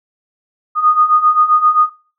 sine beating tone pair, 1229 / 1236.6 Hz, D#6 / D#6, -22 / -11 cents, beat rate 7.6 Hz, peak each -14 / -10 dBFS, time 0.75-1.9 s, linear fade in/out 50 ms, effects noise-tail reverb RT60 0.4 s tail -22 dB re dry

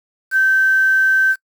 sine tone with quantisation, 1550 Hz, G6, 20 cents flat, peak -11 dBFS, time 0.31-1.36 s, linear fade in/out 50 ms, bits 6, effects noise-tail reverb RT60 0.1 s tail -25 dB re dry

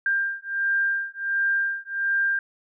sine beating tone pair, 1592 / 1593.4 Hz, G6 / G6, +26 / +28 cents, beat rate 1.4 Hz, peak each -25 dBFS, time 0.06-2.39 s, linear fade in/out 2 ms, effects none

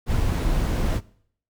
brown noise, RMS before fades -22 dBFS, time 0.06-1.01 s, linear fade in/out 50 ms, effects noise-tail reverb RT60 0.6 s tail -21 dB re dry

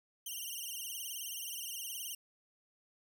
5% pulse tone with vibrato, 2960 Hz, F#7, in tune, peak -32 dBFS, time 0.26-2.15 s, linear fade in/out 5 ms, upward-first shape sine, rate 19 Hz, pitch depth 120 cents each way, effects none

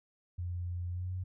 sine tone with pitch glide, 88.2 to 91.89 Hz, F2 to F#2, +18 to -11 cents, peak -34 dBFS, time 0.38-1.24 s, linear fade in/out 10 ms, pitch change +71 cents, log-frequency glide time 0.9-1.12 s, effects none

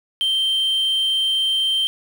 sine tone, 3136 Hz, G7, in tune, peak -14 dBFS, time 0.21-1.87 s, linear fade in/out 0 ms, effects tanh soft clip ceiling -16 dBFS + 7-bit

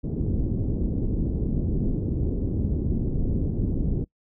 pink low-pass noise, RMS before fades -25 dBFS, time 0.03-4.05 s, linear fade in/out 20 ms, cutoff 350 Hz, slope 24 dB/octave, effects noise-tail reverb RT60 0.1 s tail -22 dB re dry

